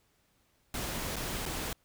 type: noise with dropouts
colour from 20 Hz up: pink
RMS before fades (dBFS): -36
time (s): 0.74-1.73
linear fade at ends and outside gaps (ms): 2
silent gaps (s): 1.159-1.164 / 1.456-1.461
effects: pink hiss -71 dBFS RMS until 1.84 s